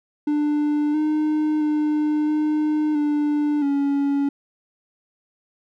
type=tone with pitch steps; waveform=triangle; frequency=296.6 / 305.9 / 301.8 / 304.3 / 295.6 / 281.4 Hz; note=D4 / D#4 / D4 / D#4 / D4 / C#4; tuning=+17 / -29 / +47 / -38 / +11 / +26 cents; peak=-16 dBFS; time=0.27-4.29 s; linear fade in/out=5 ms; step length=670 ms; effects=none